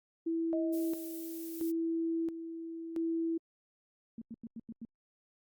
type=tone with tremolo; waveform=sine; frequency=329.6 Hz; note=E4; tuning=in tune; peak=-30 dBFS; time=0.26-3.38 s; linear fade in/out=10 ms; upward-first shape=square; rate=0.74 Hz; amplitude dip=65%
type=tone with exponential decay; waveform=sine; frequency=633 Hz; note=D#5; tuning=30 cents sharp; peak=-33 dBFS; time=0.53-1.59 s; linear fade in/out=0 ms; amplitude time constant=230 ms
type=noise; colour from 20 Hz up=violet; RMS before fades=-47 dBFS; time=0.72-1.72 s; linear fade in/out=20 ms
type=tone bursts; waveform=sine; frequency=227.9 Hz; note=A#3; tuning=39 cents flat; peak=-40 dBFS; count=6; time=4.18-4.851 s; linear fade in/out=2 ms; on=36 ms; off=91 ms
effects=Opus 48 kbps